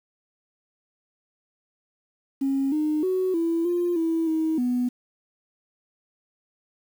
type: tone with pitch steps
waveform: sine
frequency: 272 / 305.3 / 372.3 / 332.7 / 349.9 / 327.7 / 318.4 / 247.1 Hz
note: C#4 / D#4 / F#4 / E4 / F4 / E4 / D#4 / B3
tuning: -33 / -33 / +11 / +16 / +3 / -10 / +40 / +1 cents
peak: -20 dBFS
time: 2.41-4.89 s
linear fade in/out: 10 ms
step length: 310 ms
effects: tanh soft clip ceiling -16 dBFS + 8-bit